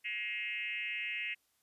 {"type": "tone with frequency modulation", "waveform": "sine", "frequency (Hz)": 2349, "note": "D7", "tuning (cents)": 0, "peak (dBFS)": -35, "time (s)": [0.04, 1.35], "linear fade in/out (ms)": 20, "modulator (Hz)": 221, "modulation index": 2, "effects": ["white hiss -75 dBFS RMS until 1.62 s", "resampled to 32000 Hz"]}